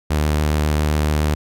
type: tone with vibrato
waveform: sawtooth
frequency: 75.6 Hz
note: D#2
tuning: 49 cents flat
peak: -12 dBFS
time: 0.1-1.35 s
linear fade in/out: 10 ms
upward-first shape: square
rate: 7.4 Hz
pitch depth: 8 cents each way
effects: none